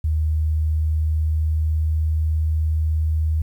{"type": "tone with pitch glide", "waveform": "sine", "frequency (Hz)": [77.7, 78.38], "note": ["D#2", "D#2"], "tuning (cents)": [-2, 13], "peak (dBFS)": -17, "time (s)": [0.04, 3.42], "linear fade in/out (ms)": 5, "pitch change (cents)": 15, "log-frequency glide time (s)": [0.28, 2.21], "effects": ["9-bit"]}